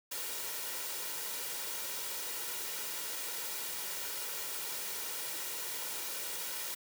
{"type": "noise with comb filter", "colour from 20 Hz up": "white", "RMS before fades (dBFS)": -39, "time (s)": [0.11, 6.75], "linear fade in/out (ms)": 10, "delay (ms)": 2.1, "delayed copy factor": 0.5, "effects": ["high-pass 200 Hz 12 dB/octave"]}